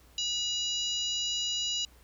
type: harmonic tone with a mistuned harmonic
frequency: 982 Hz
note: B5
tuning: 10 cents flat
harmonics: 3 / 4 / 5 / 6 / 7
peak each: -32 / -34 / -40 / -42 / -37 dBFS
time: 0.18-1.85 s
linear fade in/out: 2 ms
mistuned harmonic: 3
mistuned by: -34 cents
effects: added 60 Hz sine -57 dBFS peak until 2.03 s + pink hiss -61 dBFS RMS until 2.03 s